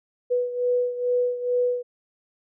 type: beating tone pair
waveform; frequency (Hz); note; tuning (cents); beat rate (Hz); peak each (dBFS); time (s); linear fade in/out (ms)
sine; 491.8 / 494.1; B4 / B4; -7 / +1; 2.3; -22 / -27; 0.3-1.83; 20
effects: none